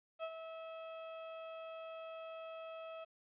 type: tone with ADSR envelope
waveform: 35% pulse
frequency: 649 Hz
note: E5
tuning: 27 cents flat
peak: -36 dBFS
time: 0.19-3.05 s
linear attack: 45 ms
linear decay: 60 ms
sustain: -8 dB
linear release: 15 ms
effects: resampled to 8000 Hz + 12-bit